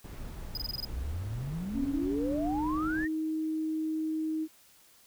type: noise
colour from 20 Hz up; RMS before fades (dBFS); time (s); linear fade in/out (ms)
brown; -41; 0.04-3.05; 5
type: tone bursts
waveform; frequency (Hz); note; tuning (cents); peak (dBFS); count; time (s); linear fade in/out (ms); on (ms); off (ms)
square; 4978; D#8; 0; -33; 7; 0.55-0.849; 2; 23; 23
type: exponential sweep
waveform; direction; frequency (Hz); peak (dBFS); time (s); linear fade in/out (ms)
sine; up; 57.7 to 1910; -33; 0.92-3.08; 20
type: tone with pitch glide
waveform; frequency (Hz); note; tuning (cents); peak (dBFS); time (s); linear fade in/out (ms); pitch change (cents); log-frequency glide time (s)
sine; 278.9 to 314.9; C#4 to D#4; +11 to +21; -29; 1.73-4.48; 50; +210; 1.97-2.87
effects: white hiss -60 dBFS RMS until 5.06 s